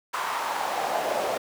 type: noise with high-pass filter sweep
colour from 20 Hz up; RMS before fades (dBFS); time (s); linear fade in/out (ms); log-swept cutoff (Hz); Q
brown; -28; 0.13-1.38; 10; 1100 to 560; 3
effects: none